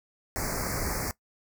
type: band-stop noise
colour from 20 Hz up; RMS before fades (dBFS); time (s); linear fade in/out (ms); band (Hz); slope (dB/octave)
pink; -31; 0.36-1.11; 0; 2300 to 4500; 96
effects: noise-tail reverb RT60 0.1 s tail -19 dB re dry